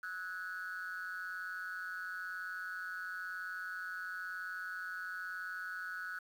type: tone with amplitude modulation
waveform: sine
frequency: 1475 Hz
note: F#6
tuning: 6 cents flat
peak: -34 dBFS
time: 0.03-6.19 s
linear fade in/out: 5 ms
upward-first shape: sine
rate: 181 Hz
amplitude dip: 95%
effects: tanh soft clip ceiling -34 dBFS + 10-bit